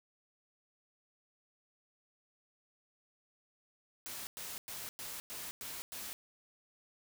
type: noise bursts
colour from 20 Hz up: white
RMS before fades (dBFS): -44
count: 7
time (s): 4.06-6.13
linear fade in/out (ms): 0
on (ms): 210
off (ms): 100
effects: none